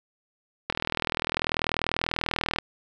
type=click train; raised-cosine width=0.3 ms; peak=-9 dBFS; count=77; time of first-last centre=0.7-2.586 s; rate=40.3 Hz; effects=none